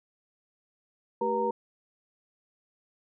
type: tone cluster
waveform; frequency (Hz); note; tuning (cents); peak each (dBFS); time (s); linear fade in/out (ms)
sine; 218.6 / 388.8 / 482 / 926; A3 / G4 / B4 / A#5; -11 / -14 / -42 / -12; -36 / -32 / -29 / -29; 1.21-1.51; 5
effects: none